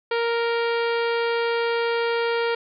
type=harmonic tone; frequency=466.2 Hz; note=A#4; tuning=in tune; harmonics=1 / 2 / 3 / 4 / 5 / 6 / 7 / 8 / 9 / 10; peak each=-22 / -29 / -30 / -34 / -34 / -38 / -38 / -44 / -42 / -43 dBFS; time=0.11-2.55 s; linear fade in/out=5 ms; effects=none